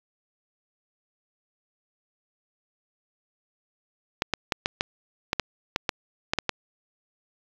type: clicks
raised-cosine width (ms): 0.2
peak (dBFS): -5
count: 12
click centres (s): 4.221 / 4.337 / 4.522 / 4.659 / 4.809 / 5.331 / 5.397 / 5.761 / 5.892 / 6.335 / 6.387 / 6.493
effects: low-pass 5000 Hz 12 dB/octave + 7-bit